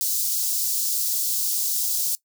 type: high-pass noise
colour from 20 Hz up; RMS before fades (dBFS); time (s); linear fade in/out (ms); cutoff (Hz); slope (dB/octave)
white; -24; 0.01-2.15; 0; 4700; 24
effects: noise-tail reverb RT60 0.1 s tail -20 dB re dry